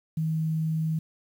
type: tone with quantisation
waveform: sine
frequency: 159.1 Hz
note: D#3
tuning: 39 cents sharp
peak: -24 dBFS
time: 0.17-0.99 s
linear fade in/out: 5 ms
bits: 9
effects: none